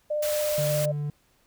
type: tone with vibrato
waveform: sine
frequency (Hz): 600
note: D5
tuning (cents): +37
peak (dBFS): -24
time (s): 0.1-0.92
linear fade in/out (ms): 10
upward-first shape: sine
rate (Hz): 17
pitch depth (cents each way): 10
type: band-stop noise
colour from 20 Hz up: white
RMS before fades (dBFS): -33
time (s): 0.22-0.86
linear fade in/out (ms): 10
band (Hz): 110 to 820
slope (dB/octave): 24
type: tone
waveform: triangle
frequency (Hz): 146.83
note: D3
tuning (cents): 0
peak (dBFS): -25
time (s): 0.58-1.1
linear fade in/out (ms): 2
effects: pink hiss -65 dBFS RMS until 1.46 s